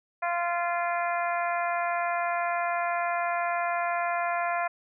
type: harmonic tone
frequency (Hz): 346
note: F4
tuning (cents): -16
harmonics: 2 / 3 / 4 / 5 / 6 / 7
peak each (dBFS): -28 / -32 / -34 / -36 / -38 / -39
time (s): 0.22-4.68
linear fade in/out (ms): 10
effects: none